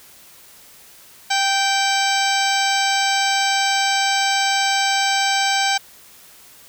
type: harmonic tone with a mistuned harmonic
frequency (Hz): 779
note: G5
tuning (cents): -11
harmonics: 1 / 2 / 3 / 4 / 5 / 6 / 7 / 8 / 10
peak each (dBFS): -20 / -23 / -25 / -26 / -27 / -28 / -28 / -29 / -30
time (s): 1.3-5.78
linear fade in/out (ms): 10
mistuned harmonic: 1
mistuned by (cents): +20
effects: white hiss -46 dBFS RMS until 6.68 s